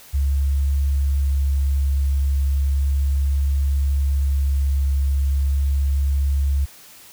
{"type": "tone with vibrato", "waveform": "sine", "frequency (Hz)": 69.3, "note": "C#2", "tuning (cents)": 0, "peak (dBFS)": -16, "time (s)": [0.13, 6.66], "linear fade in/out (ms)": 20, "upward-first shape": "triangle", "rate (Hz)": 0.36, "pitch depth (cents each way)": 8, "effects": ["white hiss -45 dBFS RMS until 7.12 s"]}